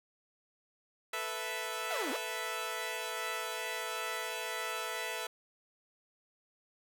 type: chord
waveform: 10% pulse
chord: A suspended second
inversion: none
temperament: equal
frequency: 440 / 493.9 / 659.3 Hz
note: A4 / B4 / E5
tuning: 0 / 0 / 0 cents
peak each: -33 / -32 / -31 dBFS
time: 1.13-5.27 s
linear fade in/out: 5 ms
type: exponential two-way sweep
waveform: sawtooth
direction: down then up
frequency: 784 to 244.8 to 784 Hz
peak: -32 dBFS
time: 1.9-2.17 s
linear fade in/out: 10 ms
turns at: 2.11 s
effects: none